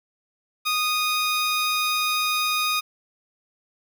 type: tone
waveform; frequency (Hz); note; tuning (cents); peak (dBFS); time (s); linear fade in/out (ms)
15% pulse; 1238; D#6; -9; -15; 0.65-2.81; 20
effects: none